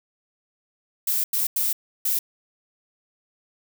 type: noise bursts at uneven times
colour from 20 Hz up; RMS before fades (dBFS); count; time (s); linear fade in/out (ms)
violet; -23; 4; 1.07-1.24 / 1.33-1.47 / 1.56-1.73 / 2.05-2.19; 5
effects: none

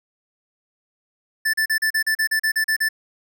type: tone bursts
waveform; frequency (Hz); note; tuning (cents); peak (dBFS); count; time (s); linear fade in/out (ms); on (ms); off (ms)
square; 1760; A6; 0; -18; 12; 1.45-2.889; 10; 86; 37
effects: none

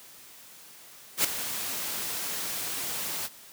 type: noise with ADSR envelope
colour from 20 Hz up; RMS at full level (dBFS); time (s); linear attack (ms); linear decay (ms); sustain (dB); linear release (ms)
white; -21; 1.17-3.29; 74; 5; -12; 37
effects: white hiss -50 dBFS RMS until 3.52 s + high-pass 100 Hz 12 dB/octave

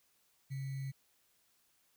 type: tone with sample-and-hold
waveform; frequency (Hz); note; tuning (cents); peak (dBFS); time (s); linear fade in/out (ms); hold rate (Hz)
sine; 135.3; C#3; -42; -37; 0.5-0.92; 20; 2100
effects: white hiss -73 dBFS RMS until 1.96 s

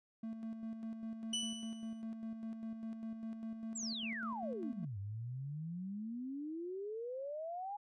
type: tone with tremolo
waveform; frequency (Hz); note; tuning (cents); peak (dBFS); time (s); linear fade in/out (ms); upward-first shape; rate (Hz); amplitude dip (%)
triangle; 223.8; A3; +30; -38; 0.23-4.85; 5; square; 5; 45
type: tone with exponential decay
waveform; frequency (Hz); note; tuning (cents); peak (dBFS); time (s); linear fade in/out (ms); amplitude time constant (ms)
sawtooth; 2975; F#7; +9; -30; 1.33-2.02; 5; 150
type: exponential two-way sweep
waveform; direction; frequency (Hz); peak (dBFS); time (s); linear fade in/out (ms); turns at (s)
sine; down then up; 7970 to 96.2 to 833; -40; 3.75-7.77; 10; 4.98
effects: resampled to 22050 Hz

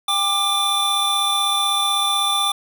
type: tone cluster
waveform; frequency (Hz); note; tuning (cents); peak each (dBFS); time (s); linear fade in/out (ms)
square; 798 / 1188 / 3528; G5 / D6 / A7; +31 / +20 / +4; -26 / -23 / -20; 0.08-2.52; 5
effects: none

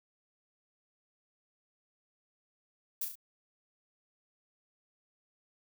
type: noise with echo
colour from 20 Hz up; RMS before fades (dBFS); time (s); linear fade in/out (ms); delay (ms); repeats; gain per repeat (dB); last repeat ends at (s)
violet; -34; 3.01-3.05; 5; 35; 3; -5; 3.155
effects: none

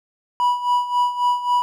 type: tone with tremolo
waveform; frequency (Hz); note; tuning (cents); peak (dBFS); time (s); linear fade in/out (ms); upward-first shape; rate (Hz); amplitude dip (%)
triangle; 979; B5; -15; -12; 0.4-1.62; 0; sine; 3.7; 75
effects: none

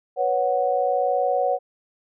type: chord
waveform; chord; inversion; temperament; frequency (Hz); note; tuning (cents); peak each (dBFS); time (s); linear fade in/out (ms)
sine; B suspended second; none; equal; 493.9 / 554.4 / 740; B4 / C#5 / F#5; 0 / 0 / 0; -25 / -23 / -22; 0.16-1.59; 50
effects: none

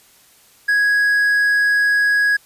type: tone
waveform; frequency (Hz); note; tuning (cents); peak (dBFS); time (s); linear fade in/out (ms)
triangle; 1661.2; G#6; 0; -11; 0.68-2.37; 10
effects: white hiss -51 dBFS RMS until 2.45 s + resampled to 32000 Hz

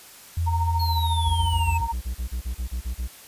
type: tone with vibrato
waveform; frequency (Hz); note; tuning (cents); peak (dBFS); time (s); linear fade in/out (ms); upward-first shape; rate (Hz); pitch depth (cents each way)
sine; 83.4; E2; +21; -21; 0.37-1.81; 5; sine; 1.1; 31
type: tone with tremolo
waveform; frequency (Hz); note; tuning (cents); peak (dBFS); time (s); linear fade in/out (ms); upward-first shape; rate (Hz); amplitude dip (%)
sine; 922; A#5; -19; -22; 0.46-1.93; 20; sine; 14; 70
type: exponential sweep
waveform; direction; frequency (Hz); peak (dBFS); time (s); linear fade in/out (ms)
square; down; 4355 to 2571; -31; 0.79-1.78; 10
type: tone bursts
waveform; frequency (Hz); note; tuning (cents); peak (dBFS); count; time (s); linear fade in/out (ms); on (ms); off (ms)
triangle; 60.8; B1; -26; -23; 14; 1.25-3.079; 20; 100; 33
effects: white hiss -46 dBFS RMS until 3.27 s + resampled to 32000 Hz

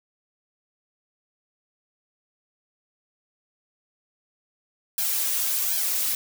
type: noise with flanger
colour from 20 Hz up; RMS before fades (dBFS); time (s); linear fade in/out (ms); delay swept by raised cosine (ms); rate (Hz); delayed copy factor
blue; -25; 4.98-6.15; 2; 1.2 to 4.2; 1.3; +0.9
effects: none

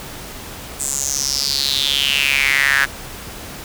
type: tone with high-pass filter sweep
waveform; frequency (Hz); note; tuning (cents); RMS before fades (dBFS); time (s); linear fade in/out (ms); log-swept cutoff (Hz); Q
sawtooth; 138.59; C#3; 0; -18; 0.79-2.86; 20; 8100 to 1600; 6.2
effects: pink hiss -33 dBFS RMS until 3.64 s

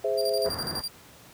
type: chord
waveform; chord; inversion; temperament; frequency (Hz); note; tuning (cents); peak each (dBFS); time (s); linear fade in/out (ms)
sine; Ab augmented; none; equal; 415.3 / 523.3 / 659.3; Ab4 / C5 / E5; 0 / 0 / 0; -28; 0.04-0.49; 5
type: tone with tremolo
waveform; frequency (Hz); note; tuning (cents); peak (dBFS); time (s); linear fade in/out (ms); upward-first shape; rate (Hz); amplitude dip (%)
40% pulse; 4747; D8; +18; -28; 0.17-0.89; 20; square; 12; 75
type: low-pass noise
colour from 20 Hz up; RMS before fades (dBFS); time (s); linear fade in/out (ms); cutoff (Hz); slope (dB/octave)
pink; -35; 0.44-0.82; 20; 1800; 48
effects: pink hiss -51 dBFS RMS until 1.33 s + high-pass 80 Hz 12 dB/octave

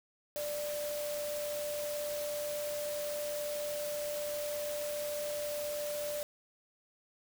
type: tone in noise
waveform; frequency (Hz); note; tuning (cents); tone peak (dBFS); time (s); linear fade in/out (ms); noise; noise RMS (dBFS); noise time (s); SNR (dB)
sine; 590; D5; +8; -35; 0.36-6.23; 0; white; -43; 0.36-6.23; +5
effects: none

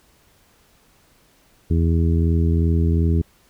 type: harmonic tone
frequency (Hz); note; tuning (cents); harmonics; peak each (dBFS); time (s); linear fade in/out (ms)
82.7; E2; +6; 1 / 2 / 3 / 4 / 5; -16 / -22 / -26 / -28 / -30; 1.7-3.22; 10
effects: pink hiss -57 dBFS RMS until 3.49 s

